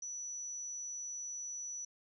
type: tone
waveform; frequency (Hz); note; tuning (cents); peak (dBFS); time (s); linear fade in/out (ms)
sine; 5920; F#8; 0; -40; 0.02-1.85; 5
effects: none